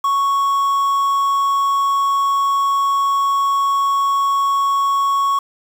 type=tone with quantisation; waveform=triangle; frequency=1108.7 Hz; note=C#6; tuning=in tune; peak=-12 dBFS; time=0.04-5.39 s; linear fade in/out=5 ms; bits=6; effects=none